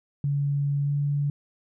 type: tone with pitch glide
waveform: sine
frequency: 142.2 to 143.69 Hz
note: C#3 to D3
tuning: +45 to -37 cents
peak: -22 dBFS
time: 0.24-1.3 s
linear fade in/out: 2 ms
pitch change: +18 cents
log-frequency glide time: 0.84-0.9 s
effects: none